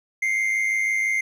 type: tone pair together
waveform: triangle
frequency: 2093 / 2199 Hz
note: C7 / C#7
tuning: 0 / -14 cents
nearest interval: minor second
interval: 86 cents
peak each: -19 / -27 dBFS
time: 0.22-1.21 s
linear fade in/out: 5 ms
effects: none